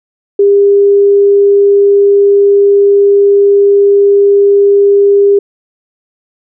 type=tone; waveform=sine; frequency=401.9 Hz; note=G4; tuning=43 cents sharp; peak=-3 dBFS; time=0.39-5.39 s; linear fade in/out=5 ms; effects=none